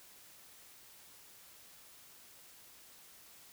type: silence
effects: white hiss -58 dBFS RMS until 3.52 s